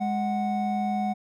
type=tone pair together; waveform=triangle; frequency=207.1 / 740 Hz; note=G#3 / F#5; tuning=-5 / 0 cents; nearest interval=octave + minor seventh; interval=2205 cents; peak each=-25 dBFS; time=0-1.14 s; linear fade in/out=20 ms; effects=none